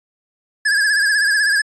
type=tone with vibrato; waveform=square; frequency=1665 Hz; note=G#6; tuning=4 cents sharp; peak=-14 dBFS; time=0.65-1.62 s; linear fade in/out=10 ms; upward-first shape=sine; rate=16 Hz; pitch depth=70 cents each way; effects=resampled to 24000 Hz